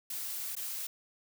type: noise with dropouts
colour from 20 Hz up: blue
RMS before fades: -38 dBFS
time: 0.1-0.87 s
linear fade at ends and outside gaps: 5 ms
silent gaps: 0.553-0.565 s
effects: none